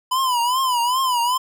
square tone with vibrato, 1000 Hz, B5, 21 cents sharp, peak -18 dBFS, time 0.11-1.38 s, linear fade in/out 10 ms, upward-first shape triangle, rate 2.5 Hz, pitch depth 130 cents each way, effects none

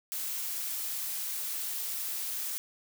blue noise, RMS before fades -35 dBFS, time 0.12-2.58 s, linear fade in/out 0 ms, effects none

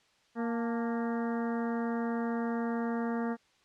harmonic tone with a mistuned harmonic, 233.1 Hz, A#3, in tune, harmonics 1 / 2 / 3 / 4 / 5 / 6 / 7 / 8, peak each -31 / -37 / -41 / -43 / -45 / -47 / -48 / -49 dBFS, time 0.35-3.37 s, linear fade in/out 50 ms, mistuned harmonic 4, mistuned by -68 cents, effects white hiss -67 dBFS RMS until 3.64 s + low-pass 5000 Hz 12 dB/octave

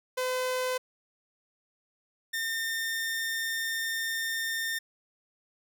sawtooth tone pair in turn, 509 / 1813.9 Hz, C5 / A#6, -48 / -48 cents, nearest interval octave + minor seventh, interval 2200 cents, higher second, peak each -24 / -26 dBFS, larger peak first, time 0.17-0.78 / 2.33-4.79 s, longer second, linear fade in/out 10 ms, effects none

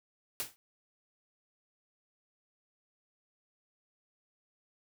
white noise with exponential decay, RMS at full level -32 dBFS, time 0.4-0.56 s, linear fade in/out 0 ms, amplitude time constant 34 ms, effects none

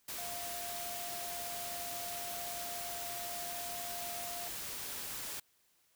sine tone in noise, 698.5 Hz, F5, in tune, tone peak -44 dBFS, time 0.18-4.48 s, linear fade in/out 5 ms, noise white, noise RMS -42 dBFS, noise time 0.08-5.4 s, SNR -5 dB, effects white hiss -72 dBFS RMS until 5.95 s

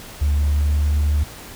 sine tone with pitch glide, 72.7 to 74.01 Hz, D2 to D2, -17 to +14 cents, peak -13 dBFS, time 0.21-1.24 s, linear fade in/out 10 ms, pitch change +31 cents, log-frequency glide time 0.32-0.84 s, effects tanh soft clip ceiling -13 dBFS + pink hiss -38 dBFS RMS until 1.55 s

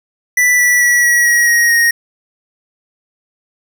square tone with pitch steps, 1975.5 / 1957.3 / 1939.3 / 1921.5 / 1903.8 / 1886.3 / 1868.9 Hz, B6 / B6 / B6 / B6 / A#6 / A#6 / A#6, 0 / -16 / -32 / -48 / +36 / +20 / +4 cents, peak -9 dBFS, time 0.37-1.91 s, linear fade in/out 5 ms, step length 220 ms, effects none

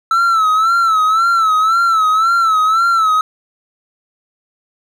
triangle tone with vibrato, 1318.5 Hz, E6, in tune, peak -8 dBFS, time 0.11-3.21 s, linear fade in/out 2 ms, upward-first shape sine, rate 1.9 Hz, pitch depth 81 cents each way, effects none

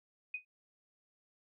sine tone with exponential decay, 2495 Hz, D#7, 4 cents sharp, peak -33 dBFS, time 0.34-0.45 s, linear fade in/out 5 ms, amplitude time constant 22 ms, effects none

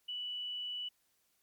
sine tone, 2960 Hz, F#7, in tune, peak -37 dBFS, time 0.08-0.89 s, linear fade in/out 10 ms, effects white hiss -75 dBFS RMS until 1.42 s + MP3 96 kbps

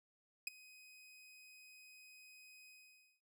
sawtooth tone with ADSR envelope, 2512 Hz, D#7, 16 cents sharp, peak -32 dBFS, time 0.47-3.21 s, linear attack 3 ms, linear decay 15 ms, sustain -23 dB, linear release 530 ms, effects none

